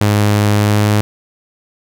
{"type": "tone with pitch glide", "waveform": "sawtooth", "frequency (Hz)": [103.83, 104.85], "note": ["G#2", "G#2"], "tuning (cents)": [0, 17], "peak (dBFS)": -6, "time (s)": [0.01, 1.01], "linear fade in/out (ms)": 0, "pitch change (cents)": 17, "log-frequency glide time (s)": [0.54, 0.9], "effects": []}